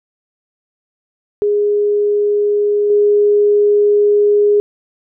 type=tone with level steps; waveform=sine; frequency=413.2 Hz; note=G#4; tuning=9 cents flat; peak=-11 / -8 dBFS; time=1.42-4.6 s; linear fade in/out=0 ms; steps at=2.9 s; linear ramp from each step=2 ms; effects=none